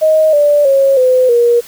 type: tone with pitch steps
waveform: sine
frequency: 627 / 585 / 545.8 / 509.3 / 475.2 Hz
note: D#5 / D5 / C#5 / C5 / A#4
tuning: +13 / -7 / -27 / -47 / +33 cents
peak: -6 dBFS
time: 0.01-1.61 s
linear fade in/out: 20 ms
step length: 320 ms
effects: white hiss -36 dBFS RMS until 1.67 s